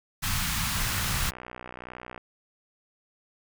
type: band-stop noise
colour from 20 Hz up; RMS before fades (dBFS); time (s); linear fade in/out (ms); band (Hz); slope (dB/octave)
pink; -28; 0.22-1.31; 20; 200 to 980; 24
type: click train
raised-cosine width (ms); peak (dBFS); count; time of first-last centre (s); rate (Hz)
0.5; -24; 88; 0.77-2.178; 61.8
effects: none